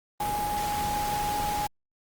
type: tone in noise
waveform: sine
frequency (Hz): 830.6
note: G#5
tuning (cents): 0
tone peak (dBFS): -27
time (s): 0.2-1.67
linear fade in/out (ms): 5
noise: pink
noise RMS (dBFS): -34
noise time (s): 0.2-1.67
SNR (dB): +4
effects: Opus 32 kbps